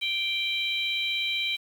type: harmonic tone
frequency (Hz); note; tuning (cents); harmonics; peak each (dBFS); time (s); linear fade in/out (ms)
784; G5; 0; 3 / 4 / 5; -29 / -30 / -31; 0.01-1.57; 20
effects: 8-bit